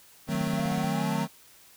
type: chord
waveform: square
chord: D# diminished seventh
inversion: none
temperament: equal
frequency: 155.56 / 185 / 220 / 261.6 Hz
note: D#3 / F#3 / A3 / C4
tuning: 0 / 0 / 0 / 0 cents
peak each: -32 / -32 / -32 / -36 dBFS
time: 0.27-1.28 s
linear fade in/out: 50 ms
type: click train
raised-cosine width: 3 ms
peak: -29 dBFS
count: 10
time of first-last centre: 0.29-0.842 s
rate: 16.3 Hz
type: exponential sweep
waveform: triangle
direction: up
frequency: 659.3 to 932.3 Hz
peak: -33 dBFS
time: 0.53-1.25 s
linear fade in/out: 5 ms
effects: white hiss -55 dBFS RMS until 1.76 s